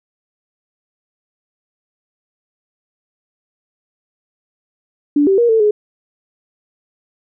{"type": "tone with pitch steps", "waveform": "sine", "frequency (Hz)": [290.7, 388.1, 473.3, 446.2, 419.7], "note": ["D4", "G4", "A#4", "A4", "G#4"], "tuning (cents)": [-18, -17, 26, 24, 18], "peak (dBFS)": -9, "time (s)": [5.16, 5.71], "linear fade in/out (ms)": 5, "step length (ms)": 110, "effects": []}